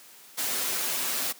white noise with comb filter, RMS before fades -29 dBFS, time 0.37-1.33 s, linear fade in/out 20 ms, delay 7.9 ms, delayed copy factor +0.5, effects white hiss -51 dBFS RMS until 1.39 s + high-pass 200 Hz 12 dB/octave

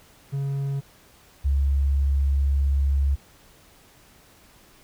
triangle / sine tone pair in turn, 138.59 / 69.3 Hz, C#3 / C#2, 0 / 0 cents, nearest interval octave, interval 1200 cents, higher first, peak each -22 / -18 dBFS, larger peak second, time 0.32-0.81 / 1.44-3.16 s, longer second, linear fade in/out 20 ms, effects pink hiss -54 dBFS RMS until 4.83 s

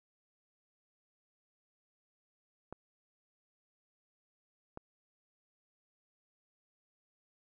clicks, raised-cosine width 1 ms, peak -29 dBFS, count 2, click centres 2.726 / 4.774 s, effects none

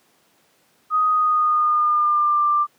sine tone with pitch glide, 1249 to 1184.4 Hz, D#6 to D6, +6 to +14 cents, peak -15 dBFS, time 0.9-2.67 s, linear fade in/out 50 ms, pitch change -92 cents, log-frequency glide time 1.09-2.45 s, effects pink hiss -60 dBFS RMS until 2.78 s + high-pass 200 Hz 12 dB/octave

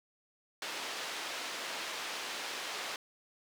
white band-pass noise, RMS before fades -40 dBFS, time 0.62-2.96 s, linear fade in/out 2 ms, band 350 to 4000 Hz, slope 12 dB/octave, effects none

